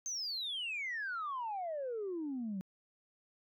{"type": "exponential sweep", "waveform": "sine", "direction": "down", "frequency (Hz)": [6400, 182.4], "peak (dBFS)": -35, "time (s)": [0.06, 2.61], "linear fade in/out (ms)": 0, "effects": ["tanh soft clip ceiling -33 dBFS"]}